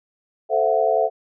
sine chord, F# half-diminished seventh, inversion first, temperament equal with one note detuned, 440 / 523.3 / 669.2 / 740 Hz, A4 / C5 / E5 / F#5, 0 / 0 / +26 / 0 cents, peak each -22 / -23 / -19 / -23 dBFS, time 0.49-1.1 s, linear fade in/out 50 ms, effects none

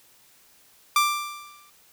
sawtooth tone with exponential decay, 1180 Hz, D6, 8 cents sharp, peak -12 dBFS, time 0.96-1.7 s, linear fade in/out 2 ms, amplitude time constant 160 ms, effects white hiss -57 dBFS RMS until 1.92 s

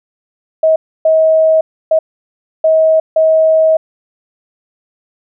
sine tone bursts at uneven times, 637 Hz, D#5, 41 cents sharp, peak -6 dBFS, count 5, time 0.63-0.76 / 1.05-1.61 / 1.91-1.99 / 2.64-3 / 3.16-3.77 s, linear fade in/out 5 ms, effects none

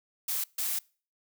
blue noise bursts at uneven times, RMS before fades -31 dBFS, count 2, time 0.28-0.44 / 0.58-0.79 s, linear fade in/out 5 ms, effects noise-tail reverb RT60 0.4 s tail -25 dB re dry

